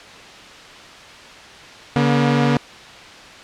sawtooth tone pair together, 142.6 / 239.8 Hz, C#3 / A#3, +49 / +49 cents, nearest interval major sixth, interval 900 cents, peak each -13 dBFS, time 1.96-2.57 s, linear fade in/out 0 ms, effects white hiss -39 dBFS RMS until 3.43 s + low-pass 4000 Hz 12 dB/octave

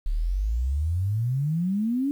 sine exponential sweep, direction up, 34.81 to 289.5 Hz, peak -22 dBFS, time 0.06-2.11 s, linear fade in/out 0 ms, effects 9-bit

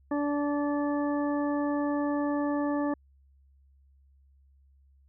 harmonic tone, 290 Hz, D4, 22 cents flat, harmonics 1 / 2 / 3 / 4 / 6, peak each -27 / -33 / -37 / -39 / -43 dBFS, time 0.11-2.94 s, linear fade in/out 5 ms, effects added 68 Hz sine -58 dBFS peak until 5.08 s

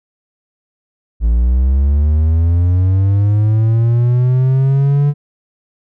triangle linear sweep, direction up, 54.6 to 146 Hz, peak -7 dBFS, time 1.2-5.14 s, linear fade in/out 50 ms, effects none

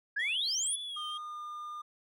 sine exponential sweep, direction up, 1595 to 10790 Hz, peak -29 dBFS, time 0.16-0.76 s, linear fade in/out 10 ms
triangle tone with vibrato, 3284 Hz, G#7, 20 cents flat, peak -36 dBFS, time 0.19-1.18 s, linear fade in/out 10 ms, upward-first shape sine, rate 2 Hz, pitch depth 83 cents each way
triangle tone with pitch glide, 1220 to 1208.1 Hz, D#6 to D6, -34 to +49 cents, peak -37 dBFS, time 0.96-1.82 s, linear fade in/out 10 ms, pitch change -17 cents, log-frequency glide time 1.19-1.41 s
effects tanh soft clip ceiling -23 dBFS

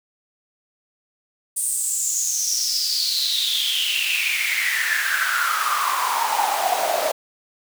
pink noise with high-pass filter sweep, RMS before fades -22 dBFS, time 1.56-7.12 s, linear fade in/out 10 ms, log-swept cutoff 9200 to 600 Hz, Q 8.4, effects none

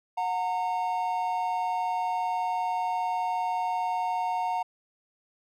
triangle tone pair together, 730 / 918.7 Hz, F#5 / A#5, -24 / -25 cents, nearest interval major third, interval 399 cents, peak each -27 dBFS, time 0.17-4.63 s, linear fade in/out 10 ms, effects none

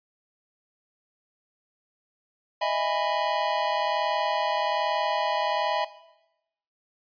square chord, E major seventh, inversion third, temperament just, 618.1 / 659.3 / 824.1 / 988.9 Hz, D#5 / E5 / G#5 / B5, -12 / 0 / -14 / +2 cents, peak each -30 dBFS, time 2.61-5.85 s, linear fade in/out 10 ms, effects noise-tail reverb RT60 0.9 s tail -17 dB re dry + resampled to 11025 Hz

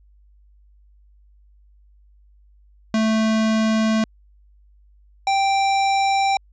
square tone pair in turn, 220 / 784 Hz, A3 / G5, 0 / 0 cents, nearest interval octave + minor seventh, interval 2200 cents, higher second, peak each -17 dBFS, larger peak neither, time 2.94-4.04 / 5.27-6.37 s, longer neither, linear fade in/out 2 ms, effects added 50 Hz sine -50 dBFS peak until 6.52 s + resampled to 16000 Hz

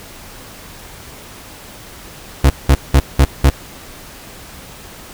35% pulse tone bursts, 68.2 Hz, C#2, 28 cents flat, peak -4 dBFS, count 5, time 2.44-3.5 s, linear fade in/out 5 ms, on 60 ms, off 190 ms, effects pink hiss -36 dBFS RMS until 5.13 s

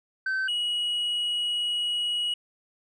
sine tone pair in turn, 1541 / 2909 Hz, G6 / F#7, -30 / -30 cents, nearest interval major seventh, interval 1100 cents, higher second, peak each -22 dBFS, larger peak neither, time 0.26-0.48 / 0.48-2.34 s, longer second, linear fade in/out 5 ms, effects tanh soft clip ceiling -24 dBFS

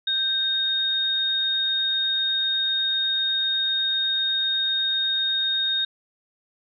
sine tone pair together, 1568 / 3712 Hz, G6 / A#7, 0 / -8 cents, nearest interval octave + minor third, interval 1492 cents, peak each -31 / -21 dBFS, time 0.07-5.85 s, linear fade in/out 5 ms, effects none

